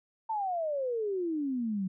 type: exponential sweep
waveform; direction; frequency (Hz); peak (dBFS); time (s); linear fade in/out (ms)
sine; down; 909 to 182.5; -29; 0.29-1.88; 10
effects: none